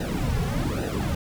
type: noise with flanger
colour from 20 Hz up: brown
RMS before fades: -26 dBFS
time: 0-1.15 s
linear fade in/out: 5 ms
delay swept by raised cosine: 0.9 to 3.3 ms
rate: 1.2 Hz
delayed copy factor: -1
effects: none